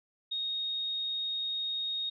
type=tone; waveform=sine; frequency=3729 Hz; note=A#7; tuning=in tune; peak=-31 dBFS; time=0.31-2.1 s; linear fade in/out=10 ms; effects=none